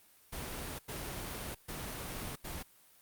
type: noise bursts at uneven times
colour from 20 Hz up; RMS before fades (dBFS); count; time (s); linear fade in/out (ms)
pink; -41; 4; 0.32-0.79 / 0.88-1.55 / 1.68-2.36 / 2.44-2.63; 10
effects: white hiss -63 dBFS RMS until 3.01 s + Opus 32 kbps